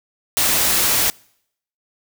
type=noise; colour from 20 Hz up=white; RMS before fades=-17 dBFS; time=0.37-1.1 s; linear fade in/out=0 ms; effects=noise-tail reverb RT60 0.7 s tail -26 dB re dry